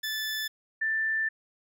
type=tone pair in turn; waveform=20% pulse / sine; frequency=1747 / 1772.4 Hz; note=A6 / A6; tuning=-13 / +12 cents; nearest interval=unison; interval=25 cents; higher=second; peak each=-25 dBFS; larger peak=neither; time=0.03-0.48 / 0.81-1.29 s; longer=second; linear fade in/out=10 ms; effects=none